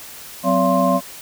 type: tone cluster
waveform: sine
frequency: 185.5 / 258.7 / 571 / 681 / 1053 Hz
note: F#3 / C4 / D5 / F5 / C6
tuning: +5 / -19 / -49 / -44 / +11 cents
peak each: -20 dBFS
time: 0.43-1.01 s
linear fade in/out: 50 ms
effects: white hiss -37 dBFS RMS until 1.21 s